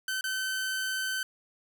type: tone with dropouts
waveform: sawtooth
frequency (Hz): 1532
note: G6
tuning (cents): -40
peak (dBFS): -26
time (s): 0.08-1.23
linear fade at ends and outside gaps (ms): 2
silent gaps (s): 0.21-0.24
effects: none